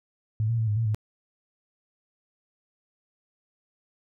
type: tone with pitch steps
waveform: sine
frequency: 108.8 / 116 / 111.8 / 104.6 / 114.3 / 107.1 Hz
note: A2 / A#2 / A2 / G#2 / A#2 / A2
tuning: -19 / -8 / +28 / +13 / -34 / -46 cents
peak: -22 dBFS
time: 0.4-0.946 s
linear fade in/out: 0 ms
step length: 91 ms
effects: none